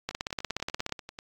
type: two click trains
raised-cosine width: 0.2 ms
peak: -23 / -13 dBFS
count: 12 / 15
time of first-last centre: 0.11-1.188 / 0.09-0.923 s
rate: 10.2 / 16.8 Hz
effects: AAC 64 kbps